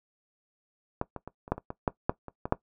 clicks, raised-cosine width 1 ms, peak -14 / -22 / -25 / -29 / -11 / -24 / -21 / -10 / -9 / -26 / -18 / -8 dBFS, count 12, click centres 1.014 / 1.163 / 1.276 / 1.479 / 1.52 / 1.58 / 1.704 / 1.878 / 2.095 / 2.283 / 2.455 / 2.524 s, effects noise-tail reverb RT60 0.1 s tail -18 dB re dry

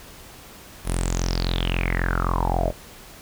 sawtooth tone with low-pass filter sweep, 43.77 Hz, F1, 5 cents sharp, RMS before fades -23 dBFS, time 0.84-2.73 s, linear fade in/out 50 ms, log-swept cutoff 11000 to 580 Hz, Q 9.6, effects pink hiss -44 dBFS RMS until 3.21 s

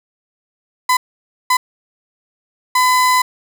35% pulse tone bursts at uneven times, 1008 Hz, B5, 35 cents sharp, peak -9 dBFS, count 3, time 0.89-0.97 / 1.5-1.57 / 2.75-3.22 s, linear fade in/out 5 ms, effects none

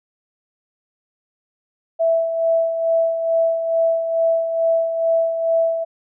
sine tone with tremolo, 659.3 Hz, E5, in tune, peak -13 dBFS, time 1.99-5.85 s, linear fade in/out 20 ms, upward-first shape sine, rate 2.3 Hz, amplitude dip 55%, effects none

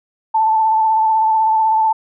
sine tone with vibrato, 880 Hz, A5, in tune, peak -11 dBFS, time 0.34-1.93 s, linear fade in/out 10 ms, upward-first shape sine, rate 16 Hz, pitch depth 24 cents each way, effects none

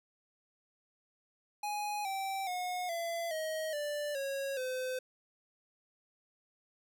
square tone with pitch steps, 832 / 776.3 / 724.3 / 675.8 / 630.5 / 588.3 / 548.9 / 512.2 Hz, G#5 / G5 / F#5 / E5 / D#5 / D5 / C#5 / C5, +3 / -17 / -37 / +43 / +23 / +3 / -17 / -37 cents, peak -35 dBFS, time 1.63-4.99 s, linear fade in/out 5 ms, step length 420 ms, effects none

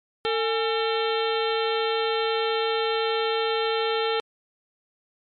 harmonic tone with a mistuned harmonic, 449.3 Hz, A4, 36 cents sharp, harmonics 1 / 2 / 3 / 4 / 5 / 6 / 7 / 8 / 9, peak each -24 / -30 / -31 / -36 / -37 / -37 / -33 / -36 / -37 dBFS, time 0.25-4.2 s, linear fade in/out 0 ms, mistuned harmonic 2, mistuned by -130 cents, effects MP3 48 kbps

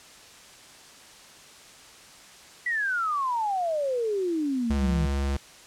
sine exponential sweep, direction down, 1980 to 153.2 Hz, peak -24 dBFS, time 2.66-5.06 s, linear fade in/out 5 ms
square tone with vibrato, 69.3 Hz, C#2, in tune, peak -25 dBFS, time 4.7-5.37 s, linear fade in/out 5 ms, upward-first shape square, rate 19 Hz, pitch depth 11 cents each way
effects white hiss -49 dBFS RMS until 5.66 s + low-pass 8000 Hz 12 dB/octave

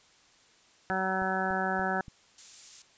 harmonic tone, 188.9 Hz, F#3, 36 cents sharp, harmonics 1 / 2 / 3 / 4 / 5 / 7 / 8 / 9, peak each -35 / -37 / -38 / -32 / -38 / -37 / -35 / -36 dBFS, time 0.9-2.01 s, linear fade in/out 0 ms
click train, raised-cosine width 5 ms, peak -33 dBFS, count 4, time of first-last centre 1.22-2.082 s, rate 3.48 Hz
violet noise, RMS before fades -40 dBFS, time 2.38-2.82 s, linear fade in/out 2 ms
effects white hiss -61 dBFS RMS until 2.97 s + resampled to 16000 Hz

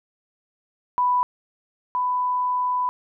sine tone pair in turn, 990 / 995.7 Hz, B5 / B5, +4 / +14 cents, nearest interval unison, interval 10 cents, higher second, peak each -17 / -20 dBFS, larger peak first, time 0.98-1.23 / 1.95-2.89 s, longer second, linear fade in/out 0 ms, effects none

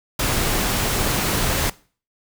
pink noise, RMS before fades -21 dBFS, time 0.19-1.7 s, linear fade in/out 5 ms, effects noise-tail reverb RT60 0.4 s tail -20 dB re dry

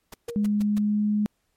pink noise bursts, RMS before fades -39 dBFS, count 5, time 0.12-0.785 s, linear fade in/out 5 ms, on 21 ms, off 140 ms
sine tone with exponential decay, 470.7 Hz, A#4, 17 cents sharp, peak -28 dBFS, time 0.28-0.58 s, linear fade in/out 5 ms, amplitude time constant 64 ms
sine tone with pitch glide, 207.7 to 209.4 Hz, G#3 to G#3, 0 to +15 cents, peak -20 dBFS, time 0.36-1.26 s, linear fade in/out 0 ms, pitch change +15 cents, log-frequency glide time 0.61-1.02 s
effects pink hiss -73 dBFS RMS until 1.56 s + MP3 64 kbps

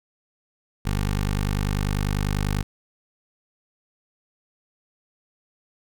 15% pulse tone with notch filter, 50.1 Hz, G1, 38 cents sharp, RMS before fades -24 dBFS, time 0.85-2.63 s, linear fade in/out 10 ms, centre 570 Hz, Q 1.7, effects none

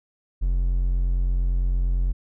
triangle tone, 44.41 Hz, F1, 30 cents sharp, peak -17 dBFS, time 0.41-2.13 s, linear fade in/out 20 ms, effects none

